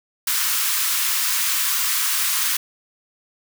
white high-pass noise, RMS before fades -21 dBFS, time 0.27-2.57 s, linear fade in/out 5 ms, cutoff 1000 Hz, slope 48 dB/octave, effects none

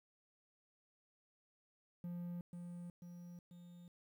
triangle tone with echo, 174.61 Hz, F3, in tune, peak -40 dBFS, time 2.04-2.41 s, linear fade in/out 2 ms, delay 490 ms, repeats 3, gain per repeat -4 dB, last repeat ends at 3.88 s, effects 12-bit

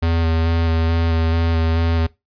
square tone with vibrato, 82.41 Hz, E2, in tune, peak -16 dBFS, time 0.02-2.07 s, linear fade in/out 10 ms, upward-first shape square, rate 2.3 Hz, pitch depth 15 cents each way, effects noise-tail reverb RT60 0.2 s tail -20 dB re dry + resampled to 11025 Hz

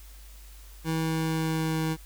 25% pulse tone with pitch glide, 161.1 to 159.25 Hz, E3 to D#3, -39 to +41 cents, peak -22 dBFS, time 0.84-1.97 s, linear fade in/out 50 ms, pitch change -20 cents, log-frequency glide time 0.97-1.8 s, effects added 50 Hz sine -45 dBFS peak until 2.05 s + white hiss -54 dBFS RMS until 2.05 s

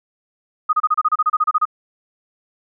sine tone bursts, 1244.5 Hz, D#6, in tune, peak -12 dBFS, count 14, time 0.69-1.654 s, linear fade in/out 10 ms, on 41 ms, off 30 ms, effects none

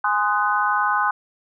sine chord, Ab dominant seventh, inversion none, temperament just, 830.6 / 1038.3 / 1245.9 / 1495.1 Hz, Ab5 / C6 / Eb6 / Gb6, 0 / -14 / +2 / +18 cents, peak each -23 dBFS, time 0.04-1.11 s, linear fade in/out 5 ms, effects none

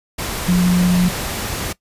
sine tone in noise, 178.9 Hz, F3, 42 cents sharp, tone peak -11 dBFS, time 0.48-1.09 s, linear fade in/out 10 ms, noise pink, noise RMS -24 dBFS, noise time 0.18-1.73 s, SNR +10 dB, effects noise-tail reverb RT60 0.1 s tail -19 dB re dry + resampled to 32000 Hz

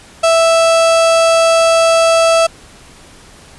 35% pulse tone, 659.3 Hz, E5, in tune, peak -6 dBFS, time 0.23-2.47 s, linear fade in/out 10 ms, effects pink hiss -40 dBFS RMS until 3.58 s + resampled to 24000 Hz

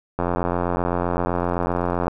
click train, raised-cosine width 1 ms, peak -8 dBFS, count 167, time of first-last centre 0.19-2.081 s, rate 87.8 Hz, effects none

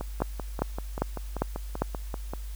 two click trains, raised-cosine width 1 ms, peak -10 / -19 dBFS, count 5 / 13, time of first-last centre 0.22-1.82 / 0.01-2.336 s, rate 2.5 / 5.16 Hz, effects added 50 Hz sine -34 dBFS peak until 2.55 s + white hiss -52 dBFS RMS until 2.55 s

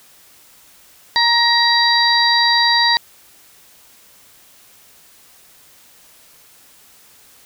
harmonic tone with a mistuned harmonic, 942 Hz, A#5, 18 cents sharp, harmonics 1 / 2 / 4 / 5, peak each -17 / -17 / -17 / -17 dBFS, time 1.16-2.97 s, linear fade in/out 0 ms, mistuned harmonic 4, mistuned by +59 cents, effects white hiss -48 dBFS RMS until 7.45 s

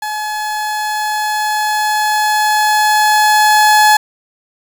30% pulse tone with level ramp, 851 Hz, G#5, 42 cents sharp, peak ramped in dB -16 to -3 dBFS, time 0.02-3.97 s, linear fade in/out 5 ms, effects 7-bit

